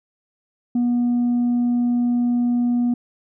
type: tone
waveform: sine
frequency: 241.9 Hz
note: B3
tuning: 36 cents flat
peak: -14 dBFS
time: 0.75-2.94 s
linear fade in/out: 5 ms
effects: tanh soft clip ceiling -15 dBFS